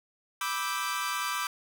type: chord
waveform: sawtooth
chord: E minor seventh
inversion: second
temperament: equal with one note detuned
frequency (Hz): 987.8 / 1174.7 / 1304.1 / 1568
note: B5 / D6 / E6 / G6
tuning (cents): 0 / 0 / -19 / 0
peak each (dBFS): -33 / -29 / -33 / -33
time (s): 0.41-1.47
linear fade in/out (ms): 2
effects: none